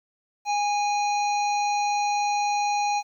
harmonic tone, 823 Hz, G#5, 16 cents flat, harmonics 1 / 3 / 5 / 7 / 8, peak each -22 / -32 / -36 / -39 / -40 dBFS, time 0.45-3.03 s, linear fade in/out 50 ms, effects 10-bit

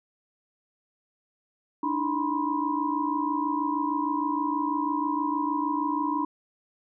sine tone cluster, 293 / 319.3 / 974 / 1041 Hz, D4 / D#4 / B5 / C6, -4 / +45 / -24 / -9 cents, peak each -29 / -33 / -28 / -32 dBFS, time 1.83-6.25 s, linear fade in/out 5 ms, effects none

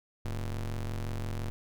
square ring-modulated tone, 61.2 Hz, B1, 15 cents flat, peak -30 dBFS, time 0.25-1.5 s, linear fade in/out 0 ms, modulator 38.3 Hz, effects none

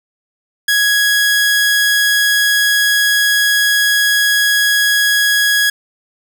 sawtooth tone, 1664 Hz, G#6, 3 cents sharp, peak -7 dBFS, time 0.68-5.7 s, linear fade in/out 5 ms, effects none

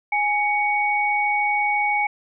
sine tone pair together, 830 / 2237 Hz, G#5 / C#7, -1 / +15 cents, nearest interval octave + perfect fourth, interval 1716 cents, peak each -21 dBFS, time 0.12-2.07 s, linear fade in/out 5 ms, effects none

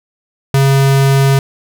square tone, 136.7 Hz, C#3, 24 cents flat, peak -8 dBFS, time 0.54-1.39 s, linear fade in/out 2 ms, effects none

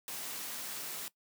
white noise, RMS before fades -41 dBFS, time 0.08-1.08 s, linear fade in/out 0 ms, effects noise-tail reverb RT60 0.1 s tail -20 dB re dry + high-pass 150 Hz 12 dB/octave

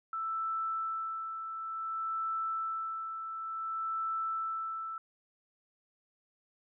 sine tone with tremolo, 1323 Hz, E6, 6 cents sharp, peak -31 dBFS, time 0.13-4.98 s, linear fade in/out 2 ms, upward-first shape sine, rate 0.56 Hz, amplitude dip 50%, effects none

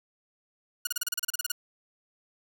5% pulse tone bursts, 1445 Hz, F#6, 41 cents flat, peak -15 dBFS, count 13, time 0.85-1.519 s, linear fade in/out 5 ms, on 21 ms, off 33 ms, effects none

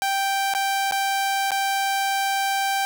sawtooth tone with dropouts, 784 Hz, G5, in tune, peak -17 dBFS, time 0.02-2.85 s, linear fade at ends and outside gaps 0 ms, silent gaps 0.538-0.549 / 0.911-0.922 / 1.507-1.517 s, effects none

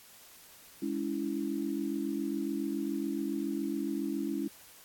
sine chord, C# minor, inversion second, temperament equal with one note detuned, 207.7 / 282.4 / 329.6 Hz, G#3 / C#4 / E4, 0 / +32 / 0 cents, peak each -37 / -34 / -35 dBFS, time 0.82-4.48 s, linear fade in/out 5 ms, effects white hiss -55 dBFS RMS until 4.84 s + AAC 64 kbps

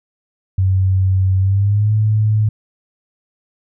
sine tone with pitch glide, 94.6 to 107.42 Hz, F#2 to A2, +39 to -41 cents, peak -11 dBFS, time 0.58-2.49 s, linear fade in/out 5 ms, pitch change +220 cents, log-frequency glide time 1.38-1.93 s, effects none

